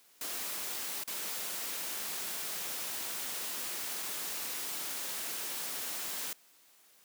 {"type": "noise with dropouts", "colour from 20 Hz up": "white", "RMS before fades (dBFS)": -38, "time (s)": [0.21, 6.33], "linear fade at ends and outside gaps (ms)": 2, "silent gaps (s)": [1.037, 1.076], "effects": ["white hiss -63 dBFS RMS until 7.04 s", "high-pass 200 Hz 12 dB/octave"]}